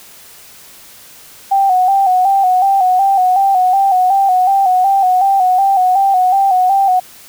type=tone with vibrato; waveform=sine; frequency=760 Hz; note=F#5; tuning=46 cents sharp; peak=-8 dBFS; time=1.51-7 s; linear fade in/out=10 ms; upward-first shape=square; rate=2.7 Hz; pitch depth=57 cents each way; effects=white hiss -39 dBFS RMS until 7.28 s